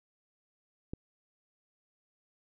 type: click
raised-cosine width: 3 ms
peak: -24 dBFS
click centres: 0.935 s
effects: none